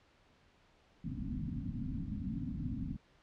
white low-pass noise, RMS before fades -39 dBFS, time 1.04-2.97 s, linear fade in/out 5 ms, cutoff 280 Hz, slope 96 dB/octave, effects pink hiss -67 dBFS RMS until 3.22 s + low-pass 4000 Hz 12 dB/octave

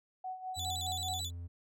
sine tone with tremolo, 746 Hz, F#5, 14 cents sharp, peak -36 dBFS, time 0.24-1.21 s, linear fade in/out 5 ms, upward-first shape sine, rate 4.9 Hz, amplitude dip 70%
30% pulse tone with vibrato, 3703 Hz, A#7, 12 cents flat, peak -34 dBFS, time 0.54-1.31 s, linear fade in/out 50 ms, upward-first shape square, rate 9.2 Hz, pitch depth 110 cents each way
triangle tone with pitch glide, 86.9 to 86.1 Hz, F2 to F2, -8 to -24 cents, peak -38 dBFS, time 0.56-1.48 s, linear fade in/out 20 ms, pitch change -16 cents, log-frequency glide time 1.16-1.32 s
effects none

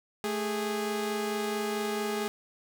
sawtooth tone pair together, 218 / 411.5 Hz, A3 / G#4, -16 / -16 cents, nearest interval major seventh, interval 1100 cents, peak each -30 / -27 dBFS, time 0.24-2.28 s, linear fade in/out 0 ms, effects none

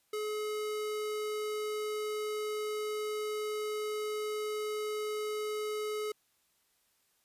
square tone, 425.2 Hz, G#4, 41 cents sharp, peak -34 dBFS, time 0.13-6.12 s, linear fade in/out 5 ms, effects white hiss -73 dBFS RMS until 7.24 s + resampled to 32000 Hz

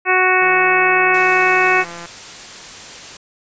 harmonic tone, 370 Hz, F#4, in tune, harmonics 1 / 2 / 3 / 4 / 5 / 6 / 7, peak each -19 / -19 / -19 / -19 / -19 / -19 / -19 dBFS, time 0.05-1.85 s, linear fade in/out 50 ms
click train, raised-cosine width 0.5 ms, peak -18 dBFS, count 281, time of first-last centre 0.42-2.057 s, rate 171 Hz
white noise, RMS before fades -34 dBFS, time 1.14-3.17 s, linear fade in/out 5 ms
effects resampled to 16000 Hz

